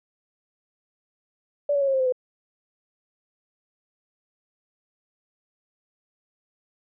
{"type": "tone with pitch steps", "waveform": "sine", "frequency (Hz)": [578, 565.1, 552.5, 540.2, 528.2, 516.4, 504.9], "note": ["D5", "C#5", "C#5", "C#5", "C5", "C5", "B4"], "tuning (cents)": [-28, 33, -6, -45, 16, -23, 38], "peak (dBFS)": -19, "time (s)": [1.69, 2.124], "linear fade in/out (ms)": 5, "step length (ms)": 62, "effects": []}